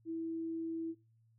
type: tone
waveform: sine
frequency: 327.7 Hz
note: E4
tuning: 10 cents flat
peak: -36 dBFS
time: 0.05-0.95 s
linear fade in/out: 50 ms
effects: noise-tail reverb RT60 0.3 s tail -21 dB re dry + added 113 Hz sine -66 dBFS peak until 1.38 s